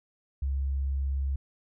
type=tone; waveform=sine; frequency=68.2 Hz; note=C#2; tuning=28 cents flat; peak=-26 dBFS; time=0.42-1.36 s; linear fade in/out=5 ms; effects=none